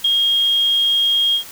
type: tone with ADSR envelope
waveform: sine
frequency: 3250 Hz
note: G#7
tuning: 38 cents flat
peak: -11 dBFS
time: 0.04-1.44 s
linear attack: 9 ms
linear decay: 13 ms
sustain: -2 dB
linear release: 95 ms
effects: white hiss -37 dBFS RMS until 1.51 s